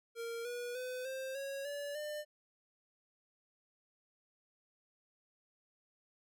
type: tone with pitch steps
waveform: square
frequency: 463.9 / 484.2 / 505.3 / 527.4 / 550.4 / 574.4 / 599.5 Hz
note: A#4 / B4 / B4 / C5 / C#5 / D5 / D5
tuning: -8 / -34 / +40 / +14 / -12 / -39 / +36 cents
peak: -40 dBFS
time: 0.15-2.25 s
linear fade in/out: 50 ms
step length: 300 ms
effects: none